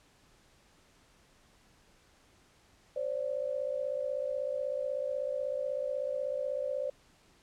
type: tone pair together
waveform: sine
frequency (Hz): 523.3 / 579.5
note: C5 / D5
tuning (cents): 0 / -23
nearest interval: major second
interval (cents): 177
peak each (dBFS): -34 / -34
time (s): 2.96-6.9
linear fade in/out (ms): 5
effects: pink hiss -64 dBFS RMS until 7.42 s + low-pass 9000 Hz 12 dB/octave